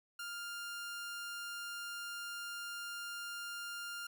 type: tone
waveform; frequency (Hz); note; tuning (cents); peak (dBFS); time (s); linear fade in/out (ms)
sawtooth; 1400; F6; +4; -38; 0.19-4.07; 5
effects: none